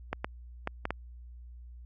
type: clicks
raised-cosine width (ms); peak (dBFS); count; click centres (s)
0.5; -16; 5; 0.13 / 0.245 / 0.674 / 0.854 / 0.906
effects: added 60 Hz sine -45 dBFS peak until 1.85 s + Opus 48 kbps